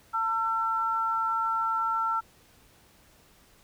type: tone pair together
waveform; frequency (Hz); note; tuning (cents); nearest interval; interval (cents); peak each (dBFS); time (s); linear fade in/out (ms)
sine; 899 / 1347; A5 / E6; +37 / +37; perfect fifth; 700; -30 / -26; 0.13-2.21; 20
effects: pink hiss -59 dBFS RMS until 3.63 s